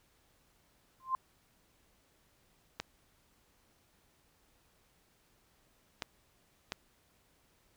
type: tone with exponential growth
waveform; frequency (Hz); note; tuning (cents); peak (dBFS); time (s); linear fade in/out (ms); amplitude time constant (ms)
sine; 1046.5; C6; 0; -25; 1-1.15; 1; 32
type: clicks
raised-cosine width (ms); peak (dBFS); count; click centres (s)
0.2; -18; 3; 2.8 / 6.022 / 6.721
effects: pink hiss -70 dBFS RMS until 7.76 s